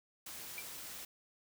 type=noise; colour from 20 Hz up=white; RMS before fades=-47 dBFS; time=0.26-1.05 s; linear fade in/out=5 ms
type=tone with exponential decay; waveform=sine; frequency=2349 Hz; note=D7; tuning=in tune; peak=-37 dBFS; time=0.58-0.67 s; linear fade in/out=0 ms; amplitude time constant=18 ms
effects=none